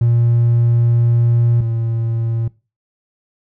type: tone pair in turn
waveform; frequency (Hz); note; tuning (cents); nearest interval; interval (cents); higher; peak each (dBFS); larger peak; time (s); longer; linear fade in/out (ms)
triangle; 118.1 / 114.74; A#2 / A#2; +23 / -27; unison; 50; first; -8 / -14; first; 0.01-1.61 / 1.61-2.48; first; 5
effects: noise-tail reverb RT60 0.3 s tail -21 dB re dry + tanh soft clip ceiling -4 dBFS